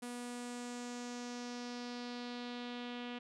sawtooth tone with low-pass filter sweep, 243.1 Hz, B3, 27 cents flat, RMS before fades -44 dBFS, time 0.02-3.19 s, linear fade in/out 10 ms, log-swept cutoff 9800 to 3100 Hz, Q 2.7, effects none

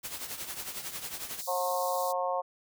white noise with tremolo, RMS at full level -36 dBFS, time 0.03-1.42 s, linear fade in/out 20 ms, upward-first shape triangle, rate 11 Hz, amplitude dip 70%
white high-pass noise, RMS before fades -40 dBFS, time 1.37-2.13 s, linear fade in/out 20 ms, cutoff 3700 Hz, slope 96 dB/octave
harmonic tone, 180 Hz, F#3, 47 cents flat, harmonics 3 / 4 / 5 / 6, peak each -32 / -33 / -34 / -35 dBFS, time 1.47-2.42 s, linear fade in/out 20 ms
effects none

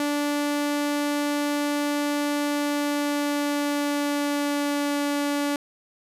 sawtooth tone with pitch glide, 291.2 to 288 Hz, D4 to D4, -15 to -34 cents, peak -19 dBFS, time 0-5.56 s, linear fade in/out 2 ms, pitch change -19 cents, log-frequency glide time 2.41-4.98 s, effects resampled to 32000 Hz

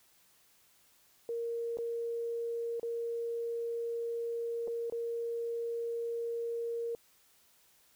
sine tone with dropouts, 466.2 Hz, A#4, in tune, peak -33 dBFS, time 1.29-6.95 s, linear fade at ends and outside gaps 1 ms, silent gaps 1.772-1.786 / 2.797-2.83 / 4.675-4.68 / 4.899-4.923 s, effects white hiss -66 dBFS RMS until 7.95 s

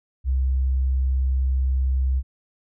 sine tone, 65.41 Hz, C2, in tune, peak -18 dBFS, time 0.24-2.23 s, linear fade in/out 50 ms, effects none

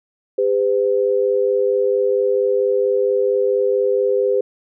sine tone pair together, 401.8 / 506.2 Hz, G4 / B4, +43 / +43 cents, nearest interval major third, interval 400 cents, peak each -17 dBFS, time 0.38-4.41 s, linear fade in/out 5 ms, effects none

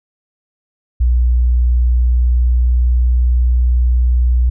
sine tone with pitch glide, 60.7 to 61.12 Hz, B1 to B1, -29 to -17 cents, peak -9 dBFS, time 1-4.5 s, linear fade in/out 10 ms, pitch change +12 cents, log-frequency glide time 1.7-3.12 s, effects none

